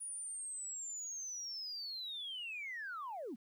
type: linear sweep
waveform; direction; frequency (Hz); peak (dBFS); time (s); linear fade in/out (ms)
sine; down; 9730 to 190.4; -40; 0-3.36; 20
effects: tanh soft clip ceiling -37 dBFS + 12-bit